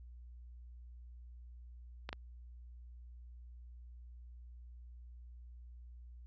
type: clicks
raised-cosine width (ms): 0.3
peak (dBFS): -24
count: 2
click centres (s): 2.091 / 2.129
effects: added 60 Hz sine -50 dBFS peak until 6.26 s + resampled to 16000 Hz